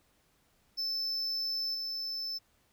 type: tone with level steps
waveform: triangle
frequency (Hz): 5274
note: E8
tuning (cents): 0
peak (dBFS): -30 / -33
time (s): 0.77-2.39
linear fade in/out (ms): 20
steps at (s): 1.74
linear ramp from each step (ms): 10
effects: pink hiss -70 dBFS RMS until 2.72 s